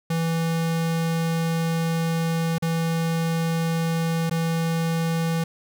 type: tone with dropouts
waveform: square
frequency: 164.81 Hz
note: E3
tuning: in tune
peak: -22 dBFS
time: 0.1-5.44 s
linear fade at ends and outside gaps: 5 ms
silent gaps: 2.583-2.623 / 4.297-4.31 s
effects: none